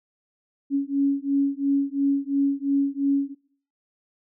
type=beating tone pair; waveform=sine; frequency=277.2 / 280.1 Hz; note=C#4 / C#4; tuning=0 / +18 cents; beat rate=2.9 Hz; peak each=-23 dBFS; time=0.7-3.35 s; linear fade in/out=50 ms; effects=noise-tail reverb RT60 0.5 s tail -20 dB re dry